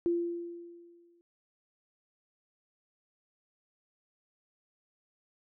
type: tone with exponential decay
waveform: sine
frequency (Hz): 343.5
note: F4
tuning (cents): -29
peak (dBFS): -24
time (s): 0.06-1.21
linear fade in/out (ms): 0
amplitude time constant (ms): 250
effects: none